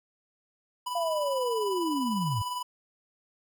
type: tone with tremolo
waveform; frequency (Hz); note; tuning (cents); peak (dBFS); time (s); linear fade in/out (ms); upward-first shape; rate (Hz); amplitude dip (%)
square; 991; B5; +6; -30; 0.86-2.63; 10; sine; 20; 45
type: linear sweep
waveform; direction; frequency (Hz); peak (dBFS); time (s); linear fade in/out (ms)
sine; down; 698.5 to 94.1; -27; 0.95-2.42; 5
effects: none